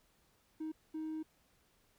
triangle tone bursts at uneven times, 314.2 Hz, D#4, 17 cents sharp, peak -35 dBFS, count 2, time 0.6-0.72 / 0.94-1.23 s, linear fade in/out 10 ms, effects tanh soft clip ceiling -33 dBFS + pink hiss -72 dBFS RMS until 1.98 s

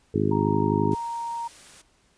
harmonic tone, 51.7 Hz, G#1, 7 cents flat, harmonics 2 / 3 / 4 / 5 / 6 / 7 / 8, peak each -28 / -28 / -28 / -28 / -28 / -28 / -28 dBFS, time 0.14-0.95 s, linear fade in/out 5 ms
sine tone, 932.3 Hz, A#5, in tune, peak -28 dBFS, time 0.31-1.48 s, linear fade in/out 10 ms
white noise, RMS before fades -48 dBFS, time 0.91-1.82 s, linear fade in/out 10 ms
effects pink hiss -63 dBFS RMS until 2.17 s + resampled to 22050 Hz

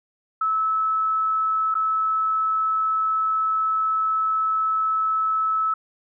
sine tone with dropouts, 1302 Hz, E6, 22 cents flat, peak -19 dBFS, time 0.41-5.74 s, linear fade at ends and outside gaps 5 ms, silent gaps 1.743-1.751 s, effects none

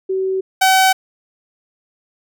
sine / sawtooth tone pair in turn, 380 / 760 Hz, F#4 / F#5, +46 / +46 cents, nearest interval octave, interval 1200 cents, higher second, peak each -16 / -6 dBFS, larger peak second, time 0.09-0.41 / 0.61-0.93 s, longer neither, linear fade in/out 10 ms, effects none

